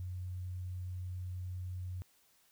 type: tone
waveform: sine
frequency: 91 Hz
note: F#2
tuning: 28 cents flat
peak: -38 dBFS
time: 0-2.02 s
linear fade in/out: 0 ms
effects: white hiss -69 dBFS RMS until 2.51 s